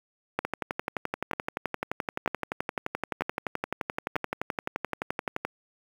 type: two click trains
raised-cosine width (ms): 0.5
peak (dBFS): -10 / -13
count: 5 / 59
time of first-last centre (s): 0.39-4.164 / 0.45-5.45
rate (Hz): 1.06 / 11.6
effects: high-pass 150 Hz 12 dB/octave + 7-bit